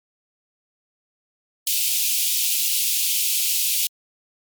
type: high-pass noise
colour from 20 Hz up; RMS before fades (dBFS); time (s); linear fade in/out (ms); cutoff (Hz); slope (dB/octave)
white; -21; 1.67-3.87; 2; 2500; 48
effects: MP3 96 kbps